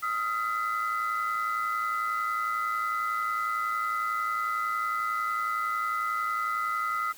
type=tone cluster; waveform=sine; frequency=1257 / 1368 / 2011 Hz; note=D#6 / F6 / B6; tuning=+17 / -36 / +31 cents; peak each=-28 / -31 / -35 dBFS; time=0.02-7.13 s; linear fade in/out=20 ms; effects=tanh soft clip ceiling -20 dBFS + white hiss -50 dBFS RMS until 7.17 s